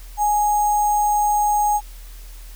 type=tone with sample-and-hold; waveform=sine; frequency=833 Hz; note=G#5; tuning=5 cents sharp; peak=-15 dBFS; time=0.17-1.81 s; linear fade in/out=50 ms; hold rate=7350 Hz; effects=added 40 Hz sine -35 dBFS peak until 2.55 s + white hiss -47 dBFS RMS until 2.55 s